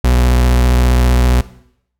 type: tone with vibrato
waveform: 40% pulse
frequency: 61.74 Hz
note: B1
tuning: in tune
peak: -8 dBFS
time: 0.04-1.41 s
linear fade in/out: 5 ms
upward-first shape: sine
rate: 15 Hz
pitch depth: 34 cents each way
effects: noise-tail reverb RT60 0.7 s tail -17 dB re dry